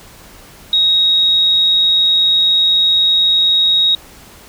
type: tone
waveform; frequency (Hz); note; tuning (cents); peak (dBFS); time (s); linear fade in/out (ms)
sine; 3776; A#7; +22; -9; 0.73-3.95; 2
effects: pink hiss -40 dBFS RMS until 4.48 s